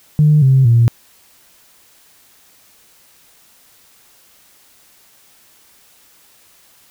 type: tone with pitch steps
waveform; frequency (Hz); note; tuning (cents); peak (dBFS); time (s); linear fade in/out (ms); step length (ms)
sine; 151 / 132.98 / 117.11; D3 / C3 / A#2; +48 / +28 / +8; -6; 0.19-0.88; 0; 230
effects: tanh soft clip ceiling -2 dBFS + white hiss -50 dBFS RMS until 6.9 s